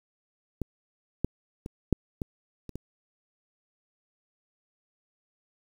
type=clicks; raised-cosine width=3 ms; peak=-17 / -12 / -23 / -8 / -18 / -27 / -23 dBFS; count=7; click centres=0.617 / 1.246 / 1.661 / 1.927 / 2.218 / 2.693 / 2.756 s; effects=8-bit